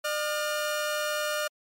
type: tone pair together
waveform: sawtooth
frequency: 601.6 / 1425 Hz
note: D5 / F6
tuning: +42 / +34 cents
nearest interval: octave + minor third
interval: 1492 cents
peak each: -25 / -28 dBFS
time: 0.04-1.48 s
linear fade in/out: 10 ms
effects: MP3 64 kbps